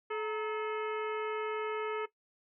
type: harmonic tone with a mistuned harmonic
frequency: 430.9 Hz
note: A4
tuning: 36 cents flat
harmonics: 1 / 2 / 3 / 4 / 5 / 6 / 7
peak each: -34 / -42 / -40 / -46 / -45 / -51 / -52 dBFS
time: 0.1-2.06 s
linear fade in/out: 10 ms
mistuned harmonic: 2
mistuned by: +120 cents
effects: noise-tail reverb RT60 0.1 s tail -17 dB re dry